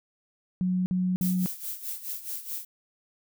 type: tone bursts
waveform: sine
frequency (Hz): 183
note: F#3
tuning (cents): -19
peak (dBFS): -23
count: 3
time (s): 0.61-1.46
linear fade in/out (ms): 0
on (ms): 250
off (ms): 50
type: noise with tremolo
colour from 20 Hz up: violet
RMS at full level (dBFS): -33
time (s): 1.21-2.65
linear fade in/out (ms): 5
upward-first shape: sine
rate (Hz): 4.7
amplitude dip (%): 75
effects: none